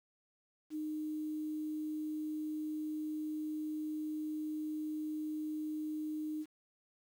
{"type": "tone with quantisation", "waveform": "sine", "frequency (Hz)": 307.5, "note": "D#4", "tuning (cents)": -20, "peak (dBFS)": -36, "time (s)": [0.7, 6.46], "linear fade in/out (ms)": 50, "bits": 10, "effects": []}